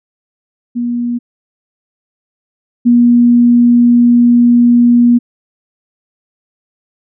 sine tone pair in turn, 240 / 240 Hz, B3 / B3, -49 / -49 cents, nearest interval unison, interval 0 cents, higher neither, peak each -13 / -4 dBFS, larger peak second, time 0.75-1.19 / 2.85-5.19 s, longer second, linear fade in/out 20 ms, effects none

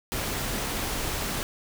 pink noise, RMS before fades -30 dBFS, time 0.12-1.43 s, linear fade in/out 0 ms, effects none

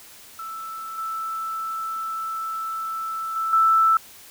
sine tone with level steps, 1322 Hz, E6, 5 cents sharp, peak -31 / -26 / -22 / -14 dBFS, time 0.39-3.97 s, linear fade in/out 2 ms, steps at 0.98 / 3.36 / 3.53 s, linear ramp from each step 2 ms, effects white hiss -46 dBFS RMS until 4.3 s

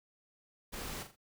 pink noise with echo, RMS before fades -42 dBFS, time 0.72-1.04 s, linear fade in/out 20 ms, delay 41 ms, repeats 3, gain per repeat -8 dB, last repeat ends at 1.163 s, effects none

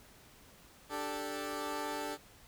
15% pulse chord, D suspended fourth, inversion none, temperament equal, 293.7 / 392 / 440 Hz, D4 / G4 / A4, 0 / 0 / 0 cents, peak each -34 / -36 / -35 dBFS, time 0.89-2.18 s, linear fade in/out 50 ms, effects pink hiss -59 dBFS RMS until 2.47 s

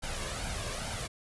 pink noise with flanger, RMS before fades -36 dBFS, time 0.02-1.08 s, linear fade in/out 20 ms, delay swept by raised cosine 1.3 to 1.83 ms, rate 2.3 Hz, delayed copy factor +0.6, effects resampled to 24000 Hz

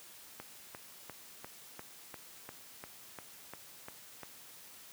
click train, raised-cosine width 0.5 ms, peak -29 dBFS, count 12, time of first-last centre 0.4-4.233 s, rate 2.87 Hz, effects white hiss -54 dBFS RMS until 4.92 s + high-pass 80 Hz 12 dB/octave

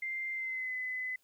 sine tone with pitch glide, 2093 to 2018 Hz, C7 to B6, 0 to +37 cents, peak -34 dBFS, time 0.02-1.16 s, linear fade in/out 5 ms, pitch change -63 cents, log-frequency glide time 0.32-0.75 s, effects white hiss -72 dBFS RMS until 1.23 s

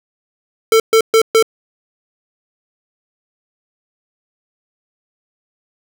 square tone bursts, 446.9 Hz, A4, 27 cents sharp, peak -8 dBFS, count 4, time 0.72-1.426 s, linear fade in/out 2 ms, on 79 ms, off 130 ms, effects none

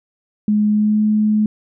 sine tone with pitch glide, 210.3 to 213.2 Hz, G#3 to G#3, +22 to +46 cents, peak -12 dBFS, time 0.48-1.46 s, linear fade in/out 2 ms, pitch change +24 cents, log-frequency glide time 0.69-1.02 s, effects none

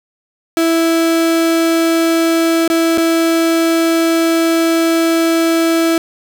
35% pulse tone with dropouts, 329.6 Hz, E4, in tune, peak -9 dBFS, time 0.57-5.98 s, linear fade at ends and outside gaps 1 ms, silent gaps 2.678-2.7 / 2.976-2.981 s, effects none

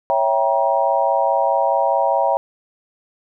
sine chord, C# diminished seventh, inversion none, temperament equal with one note detuned, 554.4 / 659.3 / 784 / 948.1 Hz, C#5 / E5 / G5 / Bb5, 0 / 0 / 0 / +29 cents, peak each -20 dBFS, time 0.1-2.37 s, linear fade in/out 0 ms, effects none

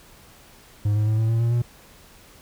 triangle tone with pitch steps, 103.83 / 106.32 / 108.87 / 111.48 / 114.15 / 116.88 / 119.68 Hz, G#2 / G#2 / A2 / A2 / A#2 / A#2 / A#2, 0 / +41 / -18 / +23 / -36 / +5 / +46 cents, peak -16 dBFS, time 0.85-1.62 s, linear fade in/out 5 ms, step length 110 ms, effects pink hiss -50 dBFS RMS until 2.41 s

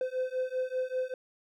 triangle beating tone pair, 510 / 515.1 Hz, C5 / C5, -44 / -27 cents, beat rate 5.1 Hz, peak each -31 dBFS, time 0.01-1.14 s, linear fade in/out 2 ms, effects none

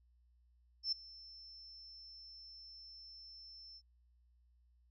sine tone with ADSR envelope, 5330 Hz, E8, 18 cents sharp, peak -31 dBFS, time 0.83-3.82 s, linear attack 92 ms, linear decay 8 ms, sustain -21 dB, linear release 55 ms, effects added 60 Hz sine -67 dBFS peak until 4.9 s

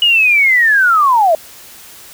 sine linear sweep, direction down, 2923 to 611 Hz, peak -7 dBFS, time 0.02-1.35 s, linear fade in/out 2 ms, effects white hiss -37 dBFS RMS until 2.13 s

